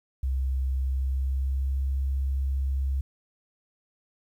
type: tone with pitch glide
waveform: sine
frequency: 65.9 to 67.52 Hz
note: C2 to C#2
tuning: +13 to -45 cents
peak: -23 dBFS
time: 0.23-3.01 s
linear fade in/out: 5 ms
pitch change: +42 cents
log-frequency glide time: 0.78-1.87 s
effects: tanh soft clip ceiling -19 dBFS + 10-bit